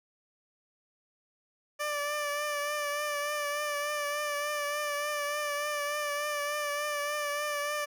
15% pulse tone with vibrato, 587.3 Hz, D5, in tune, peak -24 dBFS, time 1.79-7.86 s, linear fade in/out 20 ms, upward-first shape triangle, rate 3.4 Hz, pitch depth 35 cents each way, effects none

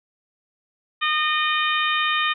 harmonic tone, 612 Hz, D#5, 29 cents flat, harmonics 2 / 3 / 4 / 5 / 6, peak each -23 / -25 / -26 / -27 / -28 dBFS, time 1.01-2.34 s, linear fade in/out 20 ms, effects none

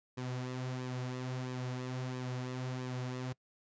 sawtooth tone with flanger, 127.1 Hz, C3, 50 cents flat, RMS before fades -39 dBFS, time 0.17-3.33 s, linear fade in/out 10 ms, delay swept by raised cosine 1.4 to 6.6 ms, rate 1.5 Hz, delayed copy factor -0.55, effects noise-tail reverb RT60 0.1 s tail -23 dB re dry + resampled to 16000 Hz

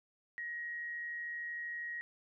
sine tone with amplitude modulation, 1892 Hz, A#6, 25 cents sharp, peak -37 dBFS, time 0.38-2.01 s, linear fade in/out 0 ms, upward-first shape sine, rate 153 Hz, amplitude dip 30%, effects none

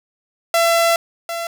sawtooth tone pair in turn, 673 / 675.8 Hz, E5 / E5, +36 / +43 cents, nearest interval unison, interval 7 cents, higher second, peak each -9 / -19 dBFS, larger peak first, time 0.54-0.96 / 1.29-1.47 s, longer first, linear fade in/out 2 ms, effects none

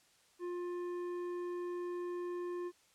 sine tone with tanh clipping, 353 Hz, F4, 19 cents sharp, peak -39 dBFS, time 0.39-2.72 s, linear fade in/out 50 ms, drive 10 dB, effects white hiss -68 dBFS RMS until 2.94 s + low-pass 9000 Hz 12 dB/octave

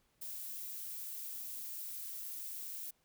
violet noise, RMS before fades -44 dBFS, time 0.21-2.91 s, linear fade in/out 10 ms, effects pink hiss -75 dBFS RMS until 3.04 s

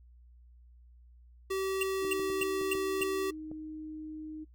square tone, 384.1 Hz, G4, 35 cents flat, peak -31 dBFS, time 1.5-3.31 s, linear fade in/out 10 ms
square tone bursts, 2748 Hz, F7, 29 cents flat, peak -29 dBFS, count 5, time 1.81-3.035 s, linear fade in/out 2 ms, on 21 ms, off 280 ms
sine tone with pitch glide, 311.9 to 309.9 Hz, D#4 to D#4, +4 to -7 cents, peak -39 dBFS, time 2.01-4.45 s, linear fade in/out 20 ms, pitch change -11 cents, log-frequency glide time 3-3.95 s
clicks, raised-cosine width 2 ms, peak -32 dBFS, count 8, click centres 2.048 / 2.197 / 2.301 / 2.413 / 2.614 / 2.752 / 3.011 / 3.515 s
effects noise-tail reverb RT60 0.1 s tail -24 dB re dry + added 60 Hz sine -54 dBFS peak until 4.54 s

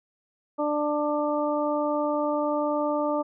harmonic tone, 296.5 Hz, D4, 17 cents sharp, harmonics 1 / 2 / 3 / 4, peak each -28 / -26 / -31 / -32 dBFS, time 0.58-3.23 s, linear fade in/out 20 ms, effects none

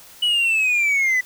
sine linear sweep, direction down, 2960 to 1975.5 Hz, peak -13 dBFS, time 0.22-1.21 s, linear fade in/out 10 ms, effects tanh soft clip ceiling -15 dBFS + white hiss -45 dBFS RMS until 1.25 s

